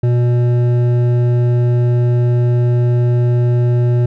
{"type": "tone with hard clipping", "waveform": "triangle", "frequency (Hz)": 121.4, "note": "B2", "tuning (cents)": -29, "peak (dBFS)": -12, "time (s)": [0.03, 4.06], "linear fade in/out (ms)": 5, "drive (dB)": 13, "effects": []}